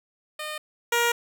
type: tone pair in turn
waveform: 10% pulse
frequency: 610 / 472.7 Hz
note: D#5 / A#4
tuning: -34 / +24 cents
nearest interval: major third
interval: 442 cents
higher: first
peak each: -23 / -12 dBFS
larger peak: second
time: 0.39-0.58 / 0.92-1.12 s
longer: second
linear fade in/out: 5 ms
effects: none